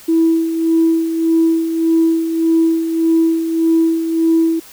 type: tone with tremolo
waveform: sine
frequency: 327.5 Hz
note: E4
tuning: 11 cents flat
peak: -8 dBFS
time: 0.08-4.6 s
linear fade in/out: 10 ms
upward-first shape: sine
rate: 1.7 Hz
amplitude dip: 60%
effects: tanh soft clip ceiling -4 dBFS + white hiss -40 dBFS RMS until 4.72 s